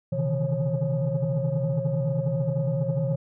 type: tone cluster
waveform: sine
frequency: 127.6 / 140.2 / 154.6 / 164.3 / 544 Hz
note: C3 / C#3 / D#3 / E3 / C#5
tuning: -43 / +20 / -11 / -5 / -33 cents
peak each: -28 dBFS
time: 0.12-3.16 s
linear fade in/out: 10 ms
effects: tanh soft clip ceiling -17 dBFS